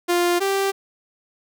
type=tone pair in turn; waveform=sawtooth; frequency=350 / 391.8 Hz; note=F4 / G4; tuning=+4 / -1 cents; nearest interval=major second; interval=195 cents; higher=second; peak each=-13 / -15 dBFS; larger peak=first; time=0.08-0.4 / 0.4-0.72 s; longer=neither; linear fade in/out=20 ms; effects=none